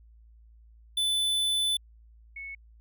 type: tone pair in turn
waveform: square / sine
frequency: 3500 / 2205 Hz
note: A7 / C#7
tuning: -10 / -10 cents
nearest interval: minor sixth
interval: 800 cents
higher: first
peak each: -25 / -37 dBFS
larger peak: first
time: 0.97-1.77 / 2.36-2.55 s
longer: first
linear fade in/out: 5 ms
effects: added 56 Hz sine -52 dBFS peak until 2.8 s